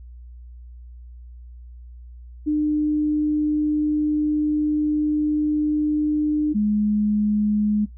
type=tone pair in turn; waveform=sine; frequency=301.4 / 209.7 Hz; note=D4 / G#3; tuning=+45 / +17 cents; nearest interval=tritone; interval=628 cents; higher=first; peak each=-17 dBFS; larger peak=neither; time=2.46-6.54 / 6.54-7.86 s; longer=first; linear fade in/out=20 ms; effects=noise-tail reverb RT60 0.1 s tail -17 dB re dry + added 60 Hz sine -38 dBFS peak until 7.97 s